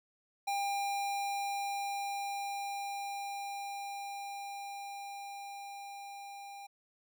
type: tone with level ramp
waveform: square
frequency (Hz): 800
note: G5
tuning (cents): +35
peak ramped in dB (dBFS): -32 to -46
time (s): 0.47-6.67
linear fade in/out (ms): 10
effects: none